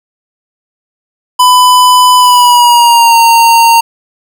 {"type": "tone with pitch glide", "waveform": "square", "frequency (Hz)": [1000, 922.3], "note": ["B5", "A#5"], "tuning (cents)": [21, -19], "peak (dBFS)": -3, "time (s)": [1.39, 3.81], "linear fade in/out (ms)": 10, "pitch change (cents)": -140, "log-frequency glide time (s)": [2.18, 3.16], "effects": ["7-bit"]}